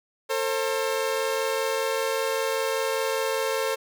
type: tone pair together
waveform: sawtooth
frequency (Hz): 449.9 / 535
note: A4 / C5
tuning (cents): +39 / +38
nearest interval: minor third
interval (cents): 299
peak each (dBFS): -23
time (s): 0.29-3.76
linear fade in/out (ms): 20
effects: none